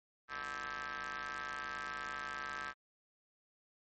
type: ring-modulated tone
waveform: sawtooth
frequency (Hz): 139.7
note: C#3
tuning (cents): +14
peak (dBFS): -33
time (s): 0.28-2.74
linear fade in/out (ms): 50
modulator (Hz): 1440
effects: MP3 32 kbps